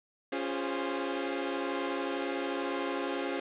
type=chord; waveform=sawtooth; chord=Db major seventh; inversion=none; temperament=equal with one note detuned; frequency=277.2 / 349.2 / 409.1 / 523.3 Hz; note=Db4 / F4 / Ab4 / C5; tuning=0 / 0 / -26 / 0 cents; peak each=-32 / -33 / -34 / -34 dBFS; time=0.32-3.4 s; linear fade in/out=5 ms; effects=resampled to 8000 Hz + 9-bit